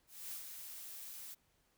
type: noise with ADSR envelope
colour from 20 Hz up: blue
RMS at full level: -44 dBFS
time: 0.07-1.35 s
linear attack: 250 ms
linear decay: 100 ms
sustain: -5 dB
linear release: 16 ms
effects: pink hiss -75 dBFS RMS until 1.77 s